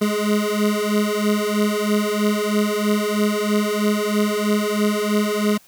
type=beating tone pair; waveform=25% pulse; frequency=207.7 / 210.8 Hz; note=G#3 / G#3; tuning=0 / +26 cents; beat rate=3.1 Hz; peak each=-17 dBFS; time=0.01-5.58 s; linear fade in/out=10 ms; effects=white hiss -52 dBFS RMS until 5.67 s